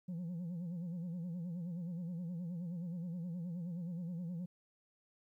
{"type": "tone with vibrato", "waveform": "sine", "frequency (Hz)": 173, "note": "F3", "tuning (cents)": -16, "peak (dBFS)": -36, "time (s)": [0.08, 4.46], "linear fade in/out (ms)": 10, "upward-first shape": "sine", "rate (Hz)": 9.5, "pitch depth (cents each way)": 100, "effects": ["tanh soft clip ceiling -38 dBFS", "13-bit"]}